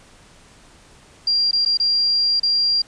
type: tone with dropouts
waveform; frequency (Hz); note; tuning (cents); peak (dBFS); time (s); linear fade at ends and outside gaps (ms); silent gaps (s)
sine; 4765; D8; +24; -15; 1.27-2.82; 5; 1.512-1.53 / 1.651-1.659 / 1.773-1.799 / 2.398-2.431
effects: pink hiss -49 dBFS RMS until 2.87 s + resampled to 22050 Hz